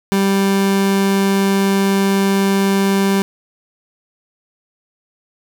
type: tone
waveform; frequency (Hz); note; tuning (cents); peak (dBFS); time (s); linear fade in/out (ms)
30% pulse; 196; G3; 0; -10; 0.12-3.22; 0
effects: none